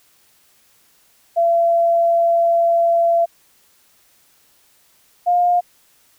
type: tone pair in turn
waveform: sine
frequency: 678 / 707.8 Hz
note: E5 / F5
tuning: +49 / +23 cents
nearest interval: minor second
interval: 74 cents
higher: second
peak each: -12 dBFS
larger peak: neither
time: 1.36-3.26 / 5.26-5.61 s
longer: first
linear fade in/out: 20 ms
effects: white hiss -56 dBFS RMS until 6.18 s